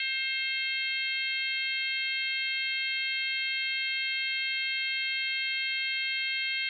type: harmonic tone with a mistuned harmonic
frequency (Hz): 533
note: C5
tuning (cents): +32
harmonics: 3 / 4 / 5 / 6 / 7 / 8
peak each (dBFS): -39 / -32 / -35 / -35 / -42 / -38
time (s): 0-6.69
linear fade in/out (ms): 2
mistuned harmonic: 3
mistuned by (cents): -25
effects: none